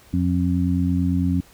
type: harmonic tone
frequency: 89 Hz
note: F2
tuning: 33 cents sharp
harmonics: 1 / 2 / 3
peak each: -22 / -22 / -22 dBFS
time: 0.13-1.41 s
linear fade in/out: 10 ms
effects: pink hiss -51 dBFS RMS until 1.53 s